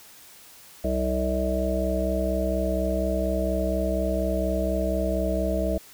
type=harmonic tone; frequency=64.2 Hz; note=C2; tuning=32 cents flat; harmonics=1 / 3 / 5 / 7 / 9 / 10; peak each=-27 / -30 / -31 / -34 / -31 / -28 dBFS; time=0.84-5.78 s; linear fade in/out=5 ms; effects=white hiss -49 dBFS RMS until 5.93 s